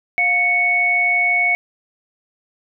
sine tone pair together, 708.1 / 2217 Hz, F5 / C#7, +24 / 0 cents, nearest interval octave + minor sixth, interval 1976 cents, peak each -23 / -14 dBFS, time 0.18-1.55 s, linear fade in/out 0 ms, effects none

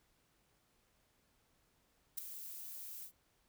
violet noise with ADSR envelope, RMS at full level -37 dBFS, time 2.17-3.12 s, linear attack 13 ms, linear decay 7 ms, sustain -11 dB, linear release 88 ms, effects pink hiss -75 dBFS RMS until 3.48 s

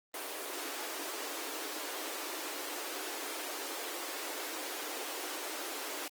pink high-pass noise, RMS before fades -40 dBFS, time 0.14-6.08 s, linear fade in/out 2 ms, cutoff 280 Hz, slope 96 dB/octave, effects Opus 24 kbps

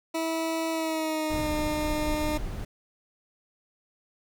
20% pulse tone with pitch glide, 325.2 to 303.4 Hz, E4 to D#4, -23 to -44 cents, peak -22 dBFS, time 0.14-2.38 s, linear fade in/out 10 ms, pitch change -121 cents, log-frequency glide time 0.71-1.51 s
brown noise, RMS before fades -33 dBFS, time 1.3-2.65 s, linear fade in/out 5 ms
effects none

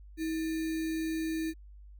sine tone with sample-and-hold, 321 Hz, E4, 46 cents flat, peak -30 dBFS, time 0.17-1.54 s, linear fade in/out 50 ms, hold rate 2100 Hz, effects added 50 Hz sine -48 dBFS peak until 1.99 s

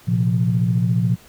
sine chord, Bb suspended second, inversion none, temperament equal, 116.54 / 130.81 / 174.61 Hz, Bb2 / C3 / F3, 0 / 0 / 0 cents, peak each -18 / -22 / -19 dBFS, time 0.07-1.16 s, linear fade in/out 20 ms, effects tanh soft clip ceiling -6 dBFS + pink hiss -48 dBFS RMS until 1.28 s

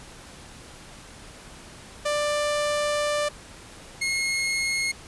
sawtooth tone pair in turn, 591 / 2159 Hz, D5 / C#7, +11 / -46 cents, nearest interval octave + minor seventh, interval 2243 cents, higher second, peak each -19 / -20 dBFS, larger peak first, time 2.05-3.29 / 4.01-4.92 s, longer first, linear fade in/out 10 ms, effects pink hiss -45 dBFS RMS until 5.07 s + resampled to 24000 Hz

